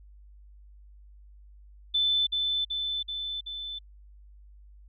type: tone with echo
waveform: sine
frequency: 3520 Hz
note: A7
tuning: in tune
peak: -22 dBFS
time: 1.94-2.27 s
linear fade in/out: 10 ms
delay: 380 ms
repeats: 4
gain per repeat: -3 dB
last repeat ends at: 3.79 s
effects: added 50 Hz sine -49 dBFS peak until 4.88 s